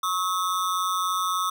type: ring-modulated tone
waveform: square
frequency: 1194 Hz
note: D6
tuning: 28 cents sharp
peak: -21 dBFS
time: 0.03-1.5 s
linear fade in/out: 5 ms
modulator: 91.7 Hz
effects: none